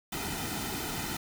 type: noise with comb filter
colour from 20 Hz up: pink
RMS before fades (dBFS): -35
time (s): 0.12-1.17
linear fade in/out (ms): 5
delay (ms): 1.8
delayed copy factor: -0.7
effects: none